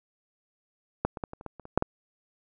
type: clicks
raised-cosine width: 1 ms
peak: -10 / -22 / -17 / -25 / -30 / -22 / -29 / -29 / -6 / -12 dBFS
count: 10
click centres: 1.05 / 1.172 / 1.238 / 1.334 / 1.411 / 1.463 / 1.597 / 1.654 / 1.776 / 1.824 s
effects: none